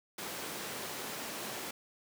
pink high-pass noise, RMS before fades -41 dBFS, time 0.18-1.71 s, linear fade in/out 5 ms, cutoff 240 Hz, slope 12 dB/octave, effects none

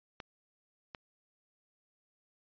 clicks, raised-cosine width 0.3 ms, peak -26 dBFS, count 2, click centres 0.202 / 0.948 s, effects resampled to 11025 Hz

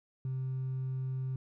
triangle tone with hard clipping, 130.81 Hz, C3, in tune, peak -32 dBFS, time 0.25-1.36 s, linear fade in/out 2 ms, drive 2 dB, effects none

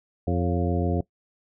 harmonic tone with a mistuned harmonic, 87.31 Hz, F2, in tune, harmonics 1 / 2 / 3 / 4 / 5 / 6 / 8, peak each -25 / -28 / -30 / -31 / -32 / -33 / -34 dBFS, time 0.27-1.01 s, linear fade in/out 5 ms, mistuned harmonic 6, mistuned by +80 cents, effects noise-tail reverb RT60 0.1 s tail -20 dB re dry

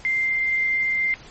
sine tone, 2093 Hz, C7, in tune, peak -19 dBFS, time 0.05-1.14 s, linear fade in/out 0 ms, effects pink hiss -45 dBFS RMS until 1.3 s + MP3 32 kbps

